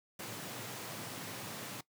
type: high-pass noise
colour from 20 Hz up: pink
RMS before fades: -44 dBFS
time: 0.19-1.81 s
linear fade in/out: 5 ms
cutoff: 100 Hz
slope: 96 dB/octave
effects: noise-tail reverb RT60 0.1 s tail -19 dB re dry